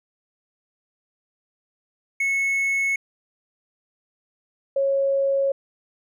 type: tone pair in turn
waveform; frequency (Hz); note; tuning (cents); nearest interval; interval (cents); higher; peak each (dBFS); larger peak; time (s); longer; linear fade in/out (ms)
triangle / sine; 2196 / 549; C#7 / C#5; -17 / -17; 2 octaves; 2400; first; -18; neither; 2.2-2.96 / 4.76-5.52; neither; 5
effects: none